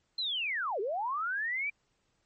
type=linear two-way sweep; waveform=sine; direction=down then up; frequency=4186 to 371 to 2364 Hz; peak=-30 dBFS; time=0.18-1.7 s; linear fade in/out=5 ms; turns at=0.8 s; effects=pink hiss -75 dBFS RMS until 2.25 s + MP3 32 kbps